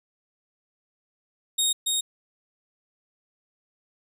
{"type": "tone with echo", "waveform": "20% pulse", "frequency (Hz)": 3729, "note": "A#7", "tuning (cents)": 0, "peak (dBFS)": -15, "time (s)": [1.58, 1.73], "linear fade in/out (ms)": 10, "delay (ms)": 280, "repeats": 1, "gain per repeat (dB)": -2, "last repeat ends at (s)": 2.01, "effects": []}